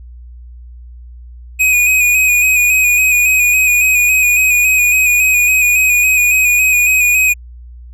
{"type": "tone with vibrato", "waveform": "square", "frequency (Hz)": 2489, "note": "D#7", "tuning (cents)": 0, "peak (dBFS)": -9, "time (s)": [1.59, 7.34], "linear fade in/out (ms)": 20, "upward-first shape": "square", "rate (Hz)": 3.6, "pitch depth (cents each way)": 26, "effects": ["added 60 Hz sine -31 dBFS peak until 7.93 s"]}